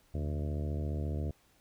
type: harmonic tone with a mistuned harmonic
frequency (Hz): 74.5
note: D2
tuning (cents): +25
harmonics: 1 / 2 / 3 / 4 / 5 / 6 / 7 / 8 / 9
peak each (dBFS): -33 / -39 / -43 / -45 / -47 / -49 / -50 / -51 / -52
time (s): 0.14-1.31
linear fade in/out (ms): 5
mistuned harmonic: 1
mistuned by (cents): +150
effects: pink hiss -67 dBFS RMS until 1.6 s